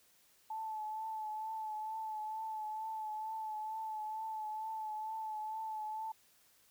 sine tone with vibrato, 870 Hz, A5, 20 cents flat, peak -38 dBFS, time 0.5-6.12 s, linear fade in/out 5 ms, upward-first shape triangle, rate 2.2 Hz, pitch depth 33 cents each way, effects white hiss -68 dBFS RMS until 6.7 s

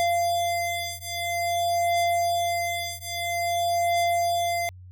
square beating tone pair, 690 / 690.5 Hz, F5 / F5, -21 / -20 cents, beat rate 0.5 Hz, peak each -27 dBFS, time 0-4.69 s, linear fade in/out 0 ms, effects added 91 Hz sine -42 dBFS peak until 4.91 s

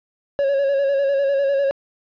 triangle tone with vibrato, 554.4 Hz, C#5, in tune, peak -14 dBFS, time 0.39-1.71 s, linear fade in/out 0 ms, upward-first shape square, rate 10 Hz, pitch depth 32 cents each way, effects resampled to 11025 Hz + 9-bit

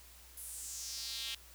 square tone with high-pass filter sweep, 123.47 Hz, B2, in tune, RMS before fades -43 dBFS, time 0.37-1.35 s, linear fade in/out 5 ms, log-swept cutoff 11000 to 3100 Hz, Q 3.1, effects added 60 Hz sine -59 dBFS peak until 1.54 s + white hiss -58 dBFS RMS until 1.54 s

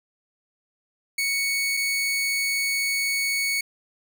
sawtooth tone pair in turn, 2222 / 2222 Hz, C#7 / C#7, +4 / +4 cents, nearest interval unison, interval 0 cents, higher neither, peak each -19 dBFS, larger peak neither, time 1.18-1.77 / 1.77-3.61 s, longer second, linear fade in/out 5 ms, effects none

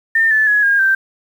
sine tone with pitch steps, 1807 / 1743.4 / 1682.1 / 1622.9 / 1565.8 Hz, A6 / A6 / G#6 / G#6 / G6, +46 / -16 / +22 / -40 / -2 cents, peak -10 dBFS, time 0.15-0.95 s, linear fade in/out 5 ms, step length 160 ms, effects 7-bit

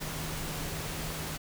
sine tone in noise, 156.5 Hz, D#3, 10 cents sharp, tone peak -40 dBFS, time 0-1.38 s, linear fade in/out 20 ms, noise pink, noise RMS -37 dBFS, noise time 0-1.38 s, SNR -6 dB, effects none

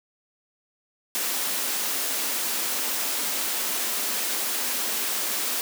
white high-pass noise, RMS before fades -27 dBFS, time 1.15-5.61 s, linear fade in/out 0 ms, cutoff 200 Hz, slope 96 dB/octave, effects none

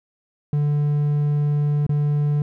triangle tone with dropouts, 146.83 Hz, D3, in tune, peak -15 dBFS, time 0.53-2.42 s, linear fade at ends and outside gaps 2 ms, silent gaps 1.866-1.893 s, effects none

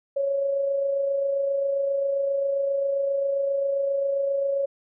sine tone with amplitude modulation, 554.4 Hz, C#5, in tune, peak -20 dBFS, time 0.16-4.66 s, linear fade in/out 10 ms, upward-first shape sine, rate 27.5 Hz, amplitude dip 35%, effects none

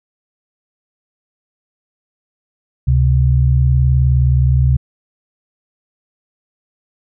sine tone pair together, 70.43 / 129.7 Hz, C#2 / C3, +28 / -15 cents, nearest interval major seventh, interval 1057 cents, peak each -12 dBFS, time 2.87-4.77 s, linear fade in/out 10 ms, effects none

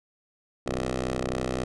10% pulse ring-modulated tone, 63.7 Hz, C2, 46 cents flat, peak -16 dBFS, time 0.66-1.64 s, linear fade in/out 5 ms, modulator 303 Hz, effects resampled to 22050 Hz

